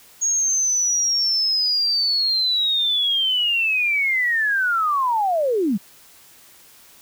sine linear sweep, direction down, 6645 to 176.4 Hz, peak -17 dBFS, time 0.21-5.78 s, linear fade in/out 20 ms, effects white hiss -49 dBFS RMS until 7.01 s

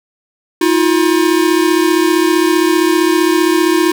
square tone pair together, 320 / 355.3 Hz, D#4 / F4, +49 / +30 cents, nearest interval major second, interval 181 cents, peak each -13 dBFS, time 0.61-3.92 s, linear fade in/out 5 ms, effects none

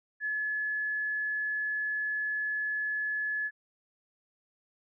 sine tone, 1710 Hz, A6, 50 cents flat, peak -29 dBFS, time 0.2-3.51 s, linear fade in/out 50 ms, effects none

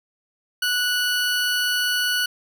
20% pulse tone, 1475 Hz, F#6, 6 cents flat, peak -15 dBFS, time 0.62-2.26 s, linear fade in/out 5 ms, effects none

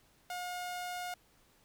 sawtooth tone, 717 Hz, F5, 45 cents sharp, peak -34 dBFS, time 0.3-1.14 s, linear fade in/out 2 ms, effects pink hiss -67 dBFS RMS until 1.64 s

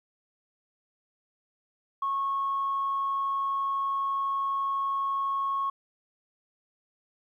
sine tone, 1097 Hz, C#6, 18 cents flat, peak -25 dBFS, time 2.02-5.7 s, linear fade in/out 5 ms, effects tanh soft clip ceiling -21 dBFS + 11-bit

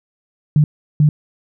sine tone bursts at uneven times, 150 Hz, D3, 37 cents sharp, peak -8 dBFS, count 2, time 0.56-0.64 / 1-1.09 s, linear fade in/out 2 ms, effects none

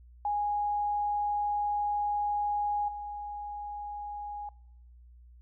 sine tone with level steps, 826 Hz, G#5, 10 cents flat, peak -27 / -36 dBFS, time 0.25-4.49 s, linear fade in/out 2 ms, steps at 2.88 s, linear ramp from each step 5 ms, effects noise-tail reverb RT60 0.9 s tail -25 dB re dry + added 60 Hz sine -51 dBFS peak until 5.41 s

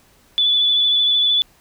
sine tone with vibrato, 3461 Hz, A7, 29 cents flat, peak -13 dBFS, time 0.38-1.42 s, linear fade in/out 0 ms, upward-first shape triangle, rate 13 Hz, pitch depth 22 cents each way, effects pink hiss -54 dBFS RMS until 1.6 s

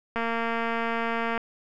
click train, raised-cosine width 0.5 ms, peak -14 dBFS, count 281, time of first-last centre 0.16-1.377 s, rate 230 Hz, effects none

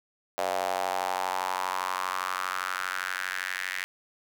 square tone with high-pass filter sweep, 46.25 Hz, F#1, in tune, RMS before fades -31 dBFS, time 0.38-3.84 s, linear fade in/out 0 ms, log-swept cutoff 640 to 1900 Hz, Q 3.9, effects none

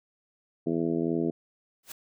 harmonic tone, 83.1 Hz, E2, 15 cents sharp, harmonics 2 / 3 / 4 / 5 / 6 / 7 / 8, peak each -33 / -30 / -29 / -32 / -40 / -46 / -40 dBFS, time 0.66-1.31 s, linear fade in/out 10 ms
white noise with exponential growth, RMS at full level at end -35 dBFS, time 1.83-1.92 s, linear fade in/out 5 ms, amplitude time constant 19 ms
effects none

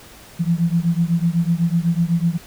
sine beating tone pair, 165.9 / 173.9 Hz, E3 / F3, +11 / -7 cents, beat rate 8 Hz, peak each -18 / -19 dBFS, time 0.39-2.38 s, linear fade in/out 20 ms, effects pink hiss -43 dBFS RMS until 2.46 s

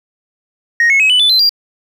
sine tone with pitch steps, 1870 / 2186 / 2554 / 2986 / 3490 / 4078 / 4767 Hz, A#6 / C#7 / D#7 / F#7 / A7 / C8 / D8, +5 / -25 / +45 / +15 / -15 / -45 / +25 cents, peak -5 dBFS, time 0.8-1.493 s, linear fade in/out 2 ms, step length 99 ms, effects tanh soft clip ceiling -6 dBFS + 7-bit

